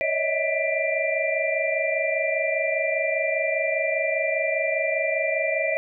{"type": "tone cluster", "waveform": "sine", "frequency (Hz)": [556, 626, 651, 1982, 2372], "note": ["C#5", "D#5", "E5", "B6", "D7"], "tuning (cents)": [5, 10, -22, 6, 17], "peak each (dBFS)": [-28, -27, -29, -29, -27], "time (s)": [0.01, 5.77], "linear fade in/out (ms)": 0, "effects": []}